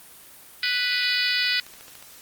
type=harmonic tone; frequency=494.3 Hz; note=B4; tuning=1 cent sharp; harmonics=3 / 4 / 5 / 6 / 7 / 8 / 9 / 10; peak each=-29 / -27 / -29 / -30 / -32 / -29 / -28 / -30 dBFS; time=0.63-1.6 s; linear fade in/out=2 ms
type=click train; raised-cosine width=0.2 ms; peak=-27 dBFS; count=9; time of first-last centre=1.45-2.026 s; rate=13.9 Hz
effects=white hiss -47 dBFS RMS until 2.21 s + Opus 32 kbps